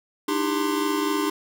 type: tone cluster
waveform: square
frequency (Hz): 301 / 325 / 396.8 / 1047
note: D4 / E4 / G4 / C6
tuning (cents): +43 / -24 / +21 / +1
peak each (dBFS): -26 / -32 / -28 / -30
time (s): 0.28-1.3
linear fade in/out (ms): 5
effects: none